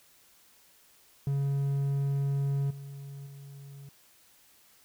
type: tone with level steps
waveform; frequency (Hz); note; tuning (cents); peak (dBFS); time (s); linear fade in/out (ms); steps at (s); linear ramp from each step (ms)
triangle; 139.3; C#3; +9; -24 / -38 / -42; 1.27-3.89; 2; 2.7 / 3.26; 10
effects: white hiss -61 dBFS RMS until 4.84 s